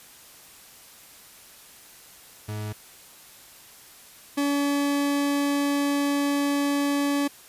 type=tone pair in turn; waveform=40% pulse; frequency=106.1 / 284.5 Hz; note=G#2 / C#4; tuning=+38 / +45 cents; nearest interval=octave + perfect fourth; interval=1707 cents; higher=second; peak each=-29 / -21 dBFS; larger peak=second; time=2.48-2.73 / 4.37-7.28 s; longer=second; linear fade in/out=10 ms; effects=white hiss -49 dBFS RMS until 7.48 s + resampled to 32000 Hz

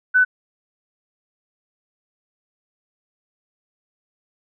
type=tone; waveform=sine; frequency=1500 Hz; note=F#6; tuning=23 cents sharp; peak=-11 dBFS; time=0.14-0.25 s; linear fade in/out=20 ms; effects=none

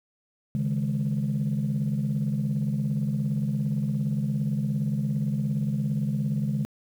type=chord; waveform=sine; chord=C# suspended second; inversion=none; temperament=just; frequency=138.59 / 155.92 / 207.9 Hz; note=C#3 / D#3 / G#3; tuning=0 / +4 / +2 cents; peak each=-26 / -29 / -27 dBFS; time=0.55-6.65 s; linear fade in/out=0 ms; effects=tanh soft clip ceiling -18 dBFS + 9-bit

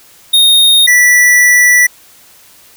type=tone pair in turn; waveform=square; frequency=3704 / 1962.1 Hz; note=A#7 / B6; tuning=-12 / -12 cents; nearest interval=major seventh; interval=1100 cents; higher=first; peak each=-5 dBFS; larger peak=neither; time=0.33-0.87 / 0.87-1.87 s; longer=second; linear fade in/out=10 ms; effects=white hiss -42 dBFS RMS until 2.76 s

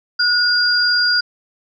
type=tone pair together; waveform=sine; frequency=1452 / 4806 Hz; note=F#6 / D8; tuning=-33 / +39 cents; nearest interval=octave + major sixth; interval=2072 cents; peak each=-16 / -15 dBFS; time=0.19-1.21 s; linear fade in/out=10 ms; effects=none

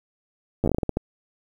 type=slowing click train; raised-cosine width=2 ms; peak=-9 dBFS; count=11; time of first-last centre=0.64-0.971 s; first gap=9 ms; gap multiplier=1.27; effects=8-bit

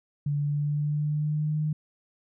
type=tone with pitch glide; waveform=sine; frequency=145 to 153 Hz; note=D3 to D#3; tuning=-22 to -29 cents; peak=-24 dBFS; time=0.26-1.73 s; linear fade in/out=5 ms; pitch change=+93 cents; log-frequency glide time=0.38-1.59 s; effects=none

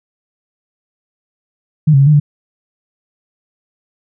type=tone with pitch steps; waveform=sine; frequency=153.7 / 136.9 / 138.6 / 151.5 / 146.1 Hz; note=D#3 / C#3 / C#3 / D#3 / D3; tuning=-21 / -21 / 0 / -46 / -9 cents; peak=-5 dBFS; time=1.87-2.2 s; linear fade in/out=10 ms; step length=66 ms; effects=none

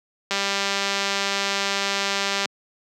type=click train; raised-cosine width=0.2 ms; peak=-6 dBFS; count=426; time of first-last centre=0.31-2.456 s; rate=198 Hz; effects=high-pass 200 Hz 12 dB/octave

